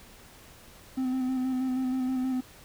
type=tone with vibrato; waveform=triangle; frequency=257.8 Hz; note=C4; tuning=26 cents flat; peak=-24 dBFS; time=0.97-2.41 s; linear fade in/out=10 ms; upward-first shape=square; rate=6.3 Hz; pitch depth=22 cents each way; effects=pink hiss -52 dBFS RMS until 2.64 s